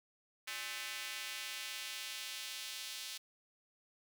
square tone with high-pass filter sweep, 118.1 Hz, A#2, 23 cents sharp, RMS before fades -44 dBFS, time 0.47-3.18 s, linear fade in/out 10 ms, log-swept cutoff 2100 to 3600 Hz, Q 1.3, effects none

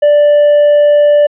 triangle tone with hard clipping, 587.3 Hz, D5, in tune, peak -5 dBFS, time 0.02-1.27 s, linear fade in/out 10 ms, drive 5 dB, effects resampled to 8000 Hz

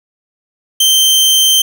sawtooth tone, 3125 Hz, G7, 6 cents flat, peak -4 dBFS, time 0.8-1.62 s, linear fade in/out 5 ms, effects 7-bit

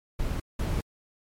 brown noise bursts at uneven times, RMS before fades -28 dBFS, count 2, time 0.19-0.4 / 0.59-0.81 s, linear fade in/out 5 ms, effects MP3 64 kbps

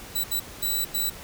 5% pulse tone bursts at uneven times, 3951 Hz, B7, in tune, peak -16 dBFS, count 4, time 0.15-0.24 / 0.31-0.4 / 0.62-0.85 / 0.94-1.1 s, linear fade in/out 10 ms, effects pink hiss -42 dBFS RMS until 1.23 s

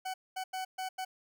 40% pulse tone bursts at uneven times, 750 Hz, F#5, 23 cents sharp, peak -34 dBFS, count 5, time 0.05-0.14 / 0.36-0.44 / 0.53-0.65 / 0.78-0.89 / 0.98-1.05 s, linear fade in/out 10 ms, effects none

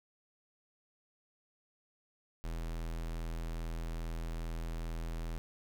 square tone, 41.2 Hz, E1, in tune, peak -37 dBFS, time 2.44-5.38 s, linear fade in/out 0 ms, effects none

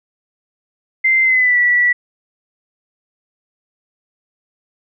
sine tone with pitch glide, 2081 to 1952.9 Hz, C7 to B6, -10 to -20 cents, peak -10 dBFS, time 1.04-1.93 s, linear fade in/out 10 ms, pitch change -110 cents, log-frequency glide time 1.23-1.58 s, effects none

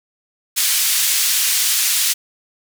white band-pass noise, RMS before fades -17 dBFS, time 0.56-2.14 s, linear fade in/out 20 ms, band 2300 to 13000 Hz, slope 12 dB/octave, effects none

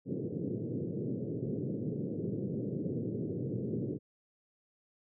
pink band-pass noise, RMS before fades -36 dBFS, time 0.05-3.99 s, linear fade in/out 50 ms, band 110 to 470 Hz, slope 48 dB/octave, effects none

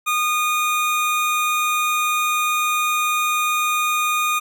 25% pulse tone, 1227 Hz, D#6, 25 cents flat, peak -14 dBFS, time 0.06-4.4 s, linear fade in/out 20 ms, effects none

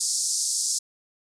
white band-pass noise, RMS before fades -26 dBFS, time 0-0.79 s, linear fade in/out 10 ms, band 4700 to 9200 Hz, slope 48 dB/octave, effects none

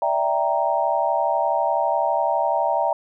sine chord, E half-diminished seventh, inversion third, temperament equal, 587.3 / 659.3 / 784 / 932.3 Hz, D5 / E5 / G5 / Bb5, 0 / 0 / 0 / 0 cents, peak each -25 / -23 / -24 / -23 dBFS, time 0.02-2.93 s, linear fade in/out 2 ms, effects none

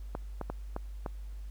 clicks, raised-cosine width 1 ms, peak -21 dBFS, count 5, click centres 0.151 / 0.413 / 0.5 / 0.764 / 1.062 s, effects added 50 Hz sine -39 dBFS peak until 1.5 s + pink hiss -64 dBFS RMS until 1.5 s

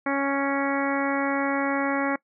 harmonic tone, 277.4 Hz, C#4, 1 cent sharp, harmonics 1 / 2 / 3 / 4 / 5 / 6 / 7 / 8, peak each -26 / -29 / -31 / -32 / -33 / -34 / -34 / -35 dBFS, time 0.06-2.16 s, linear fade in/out 5 ms, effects noise-tail reverb RT60 0.1 s tail -22 dB re dry

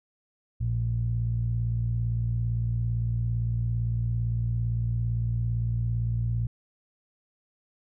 sawtooth tone with low-pass filter, 57.7 Hz, A#1, 17 cents flat, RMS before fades -27 dBFS, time 0.6-6.47 s, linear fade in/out 5 ms, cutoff 120 Hz, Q 5.2, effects none

